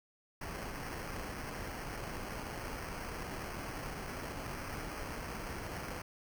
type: noise with sample-and-hold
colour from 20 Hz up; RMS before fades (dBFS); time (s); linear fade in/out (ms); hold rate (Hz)
pink; -42; 0.41-6.02; 5; 3675
effects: none